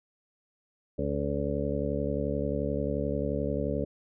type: harmonic tone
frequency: 71.4 Hz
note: D2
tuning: 48 cents flat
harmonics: 1 / 2 / 3 / 4 / 6 / 7 / 8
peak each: -35 / -35 / -35 / -35 / -35 / -35 / -35 dBFS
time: 0.98-3.85 s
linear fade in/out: 10 ms
effects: none